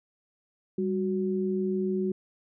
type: tone pair together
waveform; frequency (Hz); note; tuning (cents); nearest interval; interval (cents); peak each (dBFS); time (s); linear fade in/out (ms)
sine; 197.02 / 370; G3 / F#4; +9 / 0; major seventh; 1091; -28; 0.78-2.12; 5
effects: none